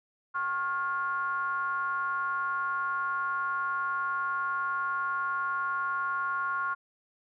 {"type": "ring-modulated tone", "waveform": "triangle", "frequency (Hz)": 160, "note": "D#3", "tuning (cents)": 49, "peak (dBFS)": -23, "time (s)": [0.34, 6.75], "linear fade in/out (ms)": 20, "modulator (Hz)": 1250, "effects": []}